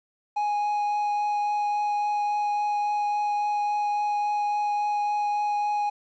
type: tone with vibrato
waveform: triangle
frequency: 830 Hz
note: G#5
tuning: 1 cent flat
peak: -21 dBFS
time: 0.36-5.9 s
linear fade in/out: 10 ms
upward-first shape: triangle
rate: 3.6 Hz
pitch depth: 8 cents each way
effects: resampled to 16000 Hz + 10-bit